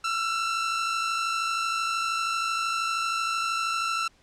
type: tone pair together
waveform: sawtooth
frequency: 1336.1 / 1389 Hz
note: E6 / F6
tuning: +23 / -10 cents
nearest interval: minor second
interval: 67 cents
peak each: -22 / -31 dBFS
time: 0.04-4.08 s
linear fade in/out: 5 ms
effects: pink hiss -61 dBFS RMS until 4.22 s + low-pass 7000 Hz 12 dB/octave